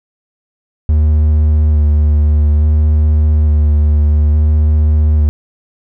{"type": "tone with vibrato", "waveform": "triangle", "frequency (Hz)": 75.5, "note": "D2", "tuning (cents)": 48, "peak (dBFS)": -5, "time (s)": [0.89, 5.29], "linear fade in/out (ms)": 0, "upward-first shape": "square", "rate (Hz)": 0.58, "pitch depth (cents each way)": 18, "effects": []}